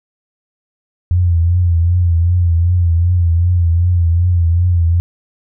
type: tone with vibrato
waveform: sine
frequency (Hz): 86.4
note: F2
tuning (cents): -18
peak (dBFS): -9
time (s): 1.11-5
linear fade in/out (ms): 0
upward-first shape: triangle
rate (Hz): 2.6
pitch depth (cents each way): 78
effects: none